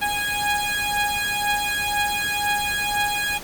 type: beating tone pair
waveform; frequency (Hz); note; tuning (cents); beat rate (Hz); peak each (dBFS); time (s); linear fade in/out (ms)
15% pulse; 824 / 826; G#5 / G#5; -14 / -10; 2; -18; 0.01-3.39; 20
effects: pink hiss -37 dBFS RMS until 3.43 s + Opus 32 kbps